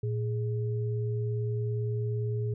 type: tone pair together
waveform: sine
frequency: 114.7 / 415.3 Hz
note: A#2 / G#4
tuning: -28 / 0 cents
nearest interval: octave + minor seventh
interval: 2228 cents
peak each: -28 / -36 dBFS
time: 0.03-2.54 s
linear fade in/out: 5 ms
effects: none